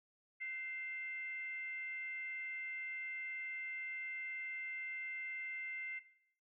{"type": "tone with frequency modulation", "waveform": "sine", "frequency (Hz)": 2093, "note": "C7", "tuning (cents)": 0, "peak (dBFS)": -40, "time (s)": [0.4, 6], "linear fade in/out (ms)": 20, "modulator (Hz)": 578, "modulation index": 0.32, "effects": ["noise-tail reverb RT60 0.7 s tail -17 dB re dry"]}